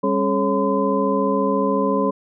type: tone cluster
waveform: sine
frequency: 198.9 / 273.1 / 426.6 / 547 / 1020 Hz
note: G3 / C#4 / G#4 / C#5 / C6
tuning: +25 / -26 / +46 / -23 / -44 cents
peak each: -23 dBFS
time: 0.03-2.11 s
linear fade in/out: 10 ms
effects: none